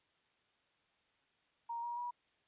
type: tone with pitch steps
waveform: sine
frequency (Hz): 935 / 950.8 / 966.9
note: A#5 / A#5 / B5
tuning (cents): +5 / +34 / -37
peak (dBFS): -38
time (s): 1.69-2.11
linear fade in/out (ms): 10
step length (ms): 140
effects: white hiss -75 dBFS RMS until 2.47 s + resampled to 8000 Hz